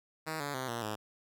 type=tone with pitch steps; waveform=5% pulse; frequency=158.2 / 143.4 / 129.99 / 117.83 / 106.81 Hz; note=D#3 / D3 / C3 / A#2 / G#2; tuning=+29 / -41 / -11 / +19 / +49 cents; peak=-24 dBFS; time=0.26-0.96 s; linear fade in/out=20 ms; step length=140 ms; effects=none